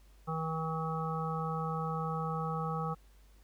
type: harmonic tone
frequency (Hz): 160.6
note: E3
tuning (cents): -45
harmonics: 1 / 3 / 5 / 7 / 8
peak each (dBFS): -35 / -41 / -40 / -41 / -40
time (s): 0.27-2.95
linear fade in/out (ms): 20
effects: added 50 Hz sine -57 dBFS peak until 3.43 s + pink hiss -68 dBFS RMS until 3.43 s